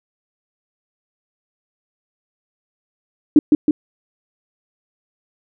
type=tone with echo; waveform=sine; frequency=299.8 Hz; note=D4; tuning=36 cents sharp; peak=-4 dBFS; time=3.36-3.39 s; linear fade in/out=2 ms; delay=160 ms; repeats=2; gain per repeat=-3 dB; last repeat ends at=3.71 s; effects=none